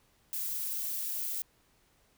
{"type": "noise", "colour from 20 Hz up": "violet", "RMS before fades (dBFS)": -35, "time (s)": [0.33, 1.42], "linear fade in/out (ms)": 0, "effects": ["pink hiss -68 dBFS RMS until 2.17 s"]}